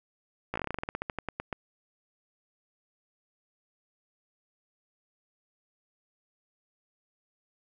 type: slowing click train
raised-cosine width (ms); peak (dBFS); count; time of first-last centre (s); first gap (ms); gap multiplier
0.5; -17; 19; 0.54-1.528; 16; 1.13
effects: none